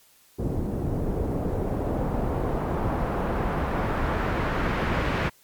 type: noise with low-pass filter sweep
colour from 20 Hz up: pink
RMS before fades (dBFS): -26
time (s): 0.38-5.3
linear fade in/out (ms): 20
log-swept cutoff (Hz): 370 to 2200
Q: 0.98
effects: white hiss -58 dBFS RMS until 5.43 s + MP3 96 kbps